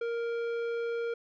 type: tone with tanh clipping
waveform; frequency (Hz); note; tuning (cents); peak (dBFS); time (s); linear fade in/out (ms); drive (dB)
sine; 466.7; A#4; +2; -32; 0.01-1.14; 5; 12
effects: none